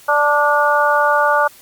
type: harmonic tone with a mistuned harmonic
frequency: 293.7 Hz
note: D4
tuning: in tune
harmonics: 2 / 3 / 4 / 5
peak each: -17 / -17 / -17 / -17 dBFS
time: 0.08-1.48 s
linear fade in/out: 10 ms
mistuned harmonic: 5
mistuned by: -25 cents
effects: white hiss -44 dBFS RMS until 1.61 s + Opus 48 kbps